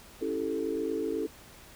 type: chord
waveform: sine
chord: A dominant seventh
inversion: first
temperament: equal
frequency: 277.2 / 329.6 / 392 / 440 Hz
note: C#4 / E4 / G4 / A4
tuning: 0 / 0 / 0 / 0 cents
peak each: -36 / -34 / -37 / -32 dBFS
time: 0.21-1.27 s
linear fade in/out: 10 ms
effects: pink hiss -52 dBFS RMS until 1.75 s